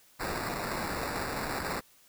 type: noise with sample-and-hold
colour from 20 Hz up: white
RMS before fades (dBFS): -34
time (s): 0.19-1.81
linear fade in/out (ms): 20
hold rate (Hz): 3150
effects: white hiss -61 dBFS RMS until 2.08 s